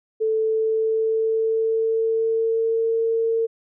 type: tone with pitch glide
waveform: sine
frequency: 440 to 453.9 Hz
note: A4 to A#4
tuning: 0 to -46 cents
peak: -18 dBFS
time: 0.2-3.47 s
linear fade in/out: 20 ms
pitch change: +54 cents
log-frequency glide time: 0.37-2.98 s
effects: none